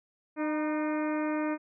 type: harmonic tone with a mistuned harmonic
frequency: 304.8 Hz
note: D#4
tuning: 36 cents flat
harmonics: 1 / 2 / 3 / 4 / 5 / 6 / 7 / 8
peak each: -29 / -35 / -39 / -41 / -43 / -45 / -46 / -47 dBFS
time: 0.36-1.58 s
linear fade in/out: 50 ms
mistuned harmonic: 3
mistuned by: +43 cents
effects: none